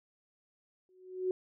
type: tone with exponential growth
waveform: sine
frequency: 370 Hz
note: F#4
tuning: in tune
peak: -26 dBFS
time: 0.89-1.31 s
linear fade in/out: 1 ms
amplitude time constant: 91 ms
effects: none